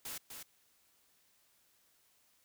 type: noise with echo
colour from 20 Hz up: white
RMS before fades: -43 dBFS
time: 0.05-0.18 s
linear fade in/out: 5 ms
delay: 250 ms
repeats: 1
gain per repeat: -5 dB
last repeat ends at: 0.43 s
effects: white hiss -71 dBFS RMS until 2.44 s